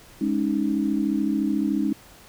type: chord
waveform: sine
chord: Ab suspended fourth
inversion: none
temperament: equal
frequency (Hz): 207.7 / 277.2 / 311.1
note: Ab3 / Db4 / Eb4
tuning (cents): 0 / 0 / 0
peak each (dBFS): -25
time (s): 0.21-1.93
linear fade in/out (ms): 5
effects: pink hiss -49 dBFS RMS until 2.28 s